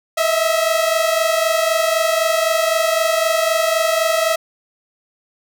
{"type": "tone pair together", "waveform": "sawtooth", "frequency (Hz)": [637.1, 661], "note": ["D#5", "E5"], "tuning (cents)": [41, 5], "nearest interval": "minor second", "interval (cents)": 64, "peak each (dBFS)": -14, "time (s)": [0.17, 4.36], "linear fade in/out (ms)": 10, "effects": []}